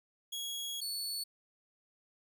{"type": "tone pair in turn", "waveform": "sawtooth", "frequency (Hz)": [3322, 4434], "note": ["G#7", "C#8"], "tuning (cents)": [0, 0], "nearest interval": "perfect fourth", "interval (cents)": 500, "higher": "second", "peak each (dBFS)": [-34, -33], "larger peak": "second", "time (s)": [[0.32, 0.81], [0.81, 1.24]], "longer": "first", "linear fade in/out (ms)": 10, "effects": []}